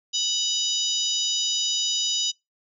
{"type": "harmonic tone with a mistuned harmonic", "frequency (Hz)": 987.8, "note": "B5", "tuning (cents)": 0, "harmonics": [3, 4, 5, 6, 7], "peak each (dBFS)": [-27, -28, -29, -30, -30], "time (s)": [0.13, 2.32], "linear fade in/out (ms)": 20, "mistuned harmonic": 4, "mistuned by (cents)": -75, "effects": ["noise-tail reverb RT60 0.2 s tail -25 dB re dry"]}